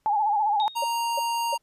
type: tone with vibrato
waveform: sine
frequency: 841 Hz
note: G#5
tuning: 22 cents sharp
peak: -20 dBFS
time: 0.06-0.68 s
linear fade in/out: 0 ms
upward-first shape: sine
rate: 15 Hz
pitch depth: 77 cents each way
type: tone with exponential decay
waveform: sine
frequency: 3729 Hz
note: A#7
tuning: in tune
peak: -28 dBFS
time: 0.6-0.98 s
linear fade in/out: 0 ms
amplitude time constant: 81 ms
type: tone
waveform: square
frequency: 932.3 Hz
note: A#5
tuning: in tune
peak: -25 dBFS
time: 0.75-1.58 s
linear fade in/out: 20 ms
type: tone bursts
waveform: sine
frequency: 568 Hz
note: C#5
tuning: 42 cents sharp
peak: -26 dBFS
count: 3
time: 0.82-1.546 s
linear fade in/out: 5 ms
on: 22 ms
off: 330 ms
effects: pink hiss -73 dBFS RMS until 1.62 s + resampled to 32000 Hz